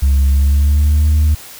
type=tone with pitch glide; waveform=sine; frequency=68.5 to 76.01 Hz; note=C#2 to D#2; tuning=-20 to -40 cents; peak=-6 dBFS; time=0.02-1.35 s; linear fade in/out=10 ms; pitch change=+180 cents; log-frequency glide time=0.29-1.06 s; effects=tanh soft clip ceiling -7 dBFS + white hiss -35 dBFS RMS until 1.59 s